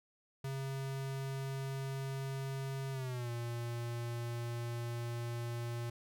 square tone with pitch glide, 135.2 to 118.38 Hz, C#3 to A#2, -43 to +27 cents, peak -38 dBFS, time 0.44-5.9 s, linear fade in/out 5 ms, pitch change -230 cents, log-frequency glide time 2.92-3.3 s, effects none

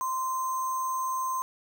sine tone with sample-and-hold, 1039 Hz, C6, 12 cents flat, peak -27 dBFS, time 0.01-1.42 s, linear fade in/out 0 ms, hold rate 7350 Hz, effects none

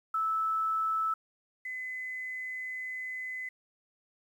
sine tone pair in turn, 1310 / 2025 Hz, E6 / B6, -11 / +43 cents, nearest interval minor sixth, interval 754 cents, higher second, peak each -27 / -35 dBFS, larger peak first, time 0.14-1.14 / 1.65-3.49 s, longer second, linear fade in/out 5 ms, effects 10-bit

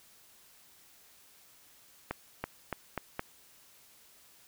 accelerating click train, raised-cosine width 0.5 ms, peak -18 dBFS, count 5, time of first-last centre 2.11-3.194 s, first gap 330 ms, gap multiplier 0.87, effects white hiss -60 dBFS RMS until 4.47 s

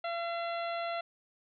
harmonic tone, 680 Hz, F5, 46 cents flat, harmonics 1 / 2 / 3 / 4 / 5 / 6, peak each -34 / -40 / -44 / -46 / -48 / -50 dBFS, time 0.04-1.01 s, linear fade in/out 5 ms, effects none

